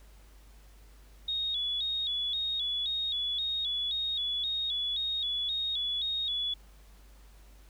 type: tone with vibrato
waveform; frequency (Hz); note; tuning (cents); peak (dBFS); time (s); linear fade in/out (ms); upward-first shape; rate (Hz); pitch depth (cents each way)
sine; 3567; A7; +23; -29; 1.28-6.54; 5; square; 1.9; 77
effects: added 50 Hz sine -52 dBFS peak until 7.69 s + pink hiss -62 dBFS RMS until 7.69 s